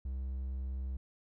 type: tone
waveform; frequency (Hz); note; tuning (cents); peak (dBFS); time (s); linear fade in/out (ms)
triangle; 65.41; C2; 0; -33; 0.05-0.97; 5
effects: none